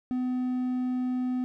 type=tone; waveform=triangle; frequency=252.2 Hz; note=B3; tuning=36 cents sharp; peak=-24 dBFS; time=0.11-1.44 s; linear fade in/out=0 ms; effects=none